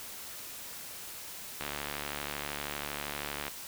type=click train; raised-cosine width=0.3 ms; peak=-19 dBFS; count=137; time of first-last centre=1.61-3.481 s; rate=72.7 Hz; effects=white hiss -44 dBFS RMS until 3.67 s